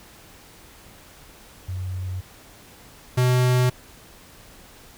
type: tone pair in turn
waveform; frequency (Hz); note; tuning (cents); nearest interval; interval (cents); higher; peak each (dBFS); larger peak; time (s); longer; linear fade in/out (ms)
sine / square; 92.5 / 125.66; F#2 / B2; 0 / +30; perfect fourth; 530; second; -26 / -17; second; 1.68-2.21 / 3.17-3.7; neither; 10
effects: pink hiss -48 dBFS RMS until 4.97 s